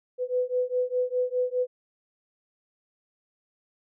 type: beating tone pair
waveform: sine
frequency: 497.8 / 502.7 Hz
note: B4 / B4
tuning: +14 / +31 cents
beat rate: 4.9 Hz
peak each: -27 dBFS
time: 0.18-1.67 s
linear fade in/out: 50 ms
effects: none